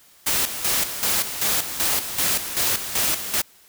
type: noise with tremolo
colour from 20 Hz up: white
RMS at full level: -21 dBFS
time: 0.26-3.42 s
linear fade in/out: 10 ms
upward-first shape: square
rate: 2.6 Hz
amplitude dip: 65%
effects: white hiss -53 dBFS RMS until 3.68 s